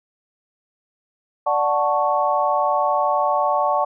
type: chord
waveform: sine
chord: D major seventh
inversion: none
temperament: equal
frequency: 587.3 / 740 / 880 / 1108.7 Hz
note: D5 / F#5 / A5 / C#6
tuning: 0 / 0 / 0 / 0 cents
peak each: -22 dBFS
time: 1.46-3.85 s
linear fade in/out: 10 ms
effects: none